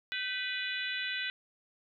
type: harmonic tone with a mistuned harmonic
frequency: 493.9 Hz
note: B4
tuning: in tune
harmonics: 3 / 4 / 5 / 6 / 7 / 8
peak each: -38 / -39 / -40 / -41 / -41 / -42 dBFS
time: 0.12-1.3 s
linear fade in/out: 0 ms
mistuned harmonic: 3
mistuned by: +58 cents
effects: none